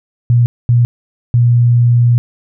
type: tone bursts at uneven times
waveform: sine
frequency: 120 Hz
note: B2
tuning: 49 cents flat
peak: -6 dBFS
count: 3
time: 0.3-0.46 / 0.69-0.85 / 1.34-2.18 s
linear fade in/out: 0 ms
effects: none